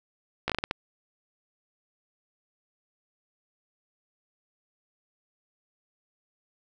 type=slowing click train; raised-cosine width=0.3 ms; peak=-11 dBFS; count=7; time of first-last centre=0.48-0.711 s; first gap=16 ms; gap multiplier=1.35; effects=none